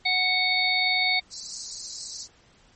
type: harmonic tone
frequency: 740 Hz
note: F#5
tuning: in tune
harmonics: 1 / 3 / 5 / 6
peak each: -30 / -23 / -27 / -27 dBFS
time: 0.05-1.2 s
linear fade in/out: 10 ms
type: high-pass noise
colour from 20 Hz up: pink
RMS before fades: -34 dBFS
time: 1.3-2.28 s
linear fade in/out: 50 ms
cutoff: 4100 Hz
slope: 96 dB/octave
effects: pink hiss -58 dBFS RMS until 2.75 s + MP3 32 kbps